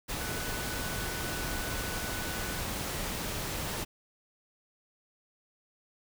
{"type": "tone in noise", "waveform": "sine", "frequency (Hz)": 1489, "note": "F#6", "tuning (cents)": 11, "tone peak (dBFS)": -42, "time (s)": [0.19, 2.61], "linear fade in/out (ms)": 20, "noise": "pink", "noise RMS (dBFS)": -35, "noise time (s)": [0.08, 3.85], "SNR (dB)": -10, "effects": []}